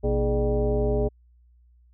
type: tone with frequency modulation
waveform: sine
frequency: 236.5 Hz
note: A#3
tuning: 25 cents sharp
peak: -20 dBFS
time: 0.03-1.09 s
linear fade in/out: 20 ms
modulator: 181 Hz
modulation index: 1.9
effects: added 60 Hz sine -54 dBFS peak until 1.93 s